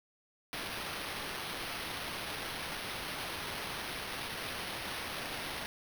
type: noise with sample-and-hold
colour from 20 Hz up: white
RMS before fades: -40 dBFS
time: 0.53-5.66 s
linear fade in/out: 0 ms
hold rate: 7350 Hz
effects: none